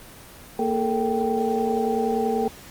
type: tone cluster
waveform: sine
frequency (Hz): 231.1 / 425.9 / 456.3 / 780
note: A#3 / G#4 / A#4 / G5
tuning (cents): -15 / +44 / -37 / -9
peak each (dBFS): -26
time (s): 0.59-2.48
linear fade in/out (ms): 2
effects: pink hiss -44 dBFS RMS until 2.7 s + Opus 24 kbps